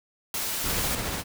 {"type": "noise", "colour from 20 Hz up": "white", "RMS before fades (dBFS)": -30, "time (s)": [0.34, 0.95], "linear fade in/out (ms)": 2}
{"type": "noise with tremolo", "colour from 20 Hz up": "pink", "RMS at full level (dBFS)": -29, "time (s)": [0.62, 1.24], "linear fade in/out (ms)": 50, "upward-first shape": "sine", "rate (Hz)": 14, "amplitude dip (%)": 25}
{"effects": []}